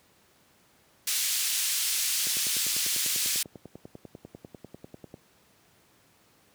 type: band-pass noise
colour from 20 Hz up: white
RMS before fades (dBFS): -28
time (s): 1.07-3.43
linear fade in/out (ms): 5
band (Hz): 2700 to 11000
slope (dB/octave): 12
type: click train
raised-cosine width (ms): 2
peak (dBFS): -28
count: 30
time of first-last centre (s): 2.27-5.141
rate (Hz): 10.1
effects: pink hiss -62 dBFS RMS until 6.54 s + high-pass 100 Hz 12 dB/octave